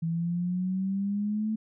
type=exponential sweep; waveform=sine; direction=up; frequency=163.1 to 220 Hz; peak=-26 dBFS; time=0.02-1.56 s; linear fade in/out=10 ms; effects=none